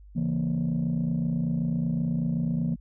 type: chord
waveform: sine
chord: A# diminished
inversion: first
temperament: just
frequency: 139.85 / 167.82 / 233.1 Hz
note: C#3 / E3 / A#3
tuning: +16 / +31 / 0 cents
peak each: -30 / -25 / -27 dBFS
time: 0.15-2.76 s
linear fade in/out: 20 ms
effects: tanh soft clip ceiling -20 dBFS + added 50 Hz sine -46 dBFS peak until 2.8 s